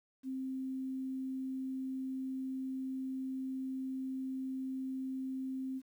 sine tone with quantisation, 262.8 Hz, C4, 8 cents sharp, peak -36 dBFS, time 0.23-5.82 s, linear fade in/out 50 ms, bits 11, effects none

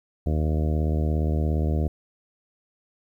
harmonic tone, 77.2 Hz, D#2, 13 cents flat, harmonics 1 / 2 / 3 / 4 / 5 / 6 / 7 / 8 / 9, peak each -22 / -28 / -32 / -34 / -36 / -38 / -39 / -40 / -41 dBFS, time 0.26-1.88 s, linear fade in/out 5 ms, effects 10-bit

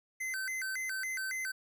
square tone with vibrato, 1779 Hz, A6, 19 cents sharp, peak -35 dBFS, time 0.2-1.52 s, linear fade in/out 10 ms, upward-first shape square, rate 3.6 Hz, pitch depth 250 cents each way, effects none

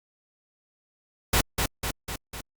pink noise with echo, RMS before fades -21 dBFS, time 1.33-1.41 s, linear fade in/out 5 ms, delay 250 ms, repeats 4, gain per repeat -4 dB, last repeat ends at 2.41 s, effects Opus 48 kbps

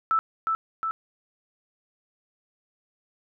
sine tone with echo, 1318.5 Hz, E6, in tune, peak -19 dBFS, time 0.11-0.19 s, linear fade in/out 0 ms, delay 360 ms, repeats 2, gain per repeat -3 dB, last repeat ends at 0.91 s, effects none

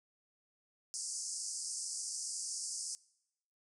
white band-pass noise, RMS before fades -41 dBFS, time 0.94-2.95 s, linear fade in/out 0 ms, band 4800 to 9600 Hz, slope 96 dB/octave, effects noise-tail reverb RT60 0.8 s tail -22 dB re dry

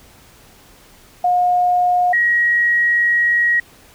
sine tone pair in turn, 717 / 1898.7 Hz, F5 / A#6, +45 / +31 cents, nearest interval octave + perfect fourth, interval 1686 cents, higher second, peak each -12 dBFS, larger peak neither, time 1.24-2.13 / 2.13-3.6 s, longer second, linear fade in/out 5 ms, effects pink hiss -47 dBFS RMS until 3.94 s

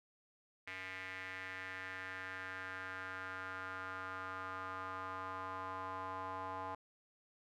square tone with band-pass filter sweep, 93.9 Hz, F#2, 26 cents sharp, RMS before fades -45 dBFS, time 0.67-6.75 s, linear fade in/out 5 ms, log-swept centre 2100 to 950 Hz, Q 3.9, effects none

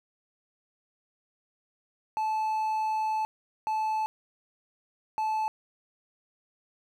triangle tone bursts at uneven times, 870 Hz, A5, 20 cents flat, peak -24 dBFS, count 3, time 2.17-3.25 / 3.67-4.06 / 5.18-5.48 s, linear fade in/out 0 ms, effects none

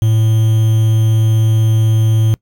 triangle tone with quantisation, 110.5 Hz, A2, 8 cents sharp, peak -7 dBFS, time 0.02-2.34 s, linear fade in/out 0 ms, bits 5, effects noise-tail reverb RT60 0.1 s tail -22 dB re dry

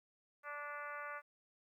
harmonic tone, 291.7 Hz, D4, 12 cents flat, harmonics 2 / 3 / 4 / 5 / 6 / 7 / 8 / 9, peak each -51 / -55 / -47 / -48 / -53 / -53 / -59 / -62 dBFS, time 0.43-1.22 s, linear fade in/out 50 ms, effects 13-bit

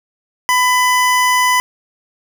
25% pulse tone, 1000 Hz, B5, 21 cents sharp, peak -7 dBFS, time 0.49-1.6 s, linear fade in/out 0 ms, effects none

